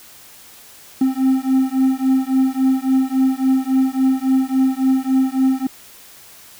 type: beating tone pair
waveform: triangle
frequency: 261.6 / 265.2 Hz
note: C4 / C4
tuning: 0 / +23 cents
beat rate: 3.6 Hz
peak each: -15 dBFS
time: 1.01-5.67 s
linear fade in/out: 5 ms
effects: white hiss -43 dBFS RMS until 6.59 s